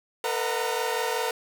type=tone cluster; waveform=sawtooth; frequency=451.3 / 496.4 / 618 / 733 / 928 Hz; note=A4 / B4 / D#5 / F#5 / A#5; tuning=+44 / +9 / -12 / -16 / -8 cents; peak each=-26 / -27 / -34 / -31 / -28 dBFS; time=0.24-1.31 s; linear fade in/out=2 ms; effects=none